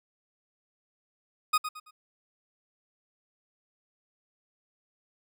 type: tone with echo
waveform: 40% pulse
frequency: 1244.5 Hz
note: D#6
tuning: in tune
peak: -20 dBFS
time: 1.53-1.58 s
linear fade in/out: 10 ms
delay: 110 ms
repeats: 3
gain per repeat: -10 dB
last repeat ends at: 1.91 s
effects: none